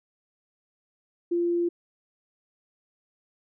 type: tone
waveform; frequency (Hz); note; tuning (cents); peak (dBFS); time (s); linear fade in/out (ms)
sine; 345.2; F4; -20; -22; 1.31-1.69; 10
effects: none